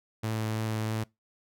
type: tone with vibrato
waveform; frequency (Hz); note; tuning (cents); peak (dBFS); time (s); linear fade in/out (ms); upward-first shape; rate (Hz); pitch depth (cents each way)
sawtooth; 109.9; A2; -2; -25; 0.23-1.04; 10; triangle; 3.1; 11
effects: noise-tail reverb RT60 0.2 s tail -23 dB re dry